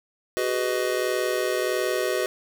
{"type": "chord", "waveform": "square", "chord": "G# minor seventh", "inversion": "third", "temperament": "just", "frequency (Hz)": [373.8, 415.3, 498.4, 623], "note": ["F#4", "G#4", "B4", "D#5"], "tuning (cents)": [18, 0, 16, 2], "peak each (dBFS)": [-28, -32, -29, -30], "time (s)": [0.37, 2.26], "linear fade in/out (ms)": 0, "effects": []}